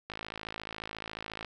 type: click train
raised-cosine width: 0.3 ms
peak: -22 dBFS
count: 74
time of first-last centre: 0.1-1.447 s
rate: 54.2 Hz
effects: none